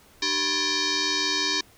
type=tone with frequency modulation; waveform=sine; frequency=300 Hz; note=D4; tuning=37 cents sharp; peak=-22 dBFS; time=0.22-1.61 s; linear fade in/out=5 ms; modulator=686 Hz; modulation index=7.8; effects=pink hiss -55 dBFS RMS until 1.77 s